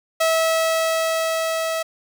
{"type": "tone with level ramp", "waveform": "sawtooth", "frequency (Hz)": 649, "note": "E5", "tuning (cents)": -27, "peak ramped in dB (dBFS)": [-12, -18], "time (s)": [0.2, 1.83], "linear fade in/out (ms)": 10, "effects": []}